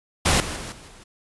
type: noise with level steps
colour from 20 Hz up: pink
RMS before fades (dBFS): -18 / -30 / -34 / -44 / -47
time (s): 0.25-1.04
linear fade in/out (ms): 10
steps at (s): 0.4 / 0.56 / 0.72 / 0.88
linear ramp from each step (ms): 2
effects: resampled to 24000 Hz